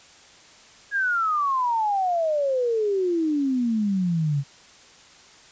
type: exponential sweep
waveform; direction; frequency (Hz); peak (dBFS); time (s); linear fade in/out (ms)
sine; down; 1663 to 136.1; -20; 0.91-4.44; 50
effects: white hiss -50 dBFS RMS until 5.51 s + resampled to 16000 Hz